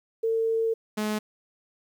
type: tone pair in turn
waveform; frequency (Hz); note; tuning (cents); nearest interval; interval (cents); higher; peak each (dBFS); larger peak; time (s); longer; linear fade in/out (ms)
sine / sawtooth; 451.1 / 212.9; A4 / G#3; +43 / +43; octave + minor second; 1300; first; -22 / -22; neither; 0.23-0.74 / 0.97-1.19; first; 10
effects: 10-bit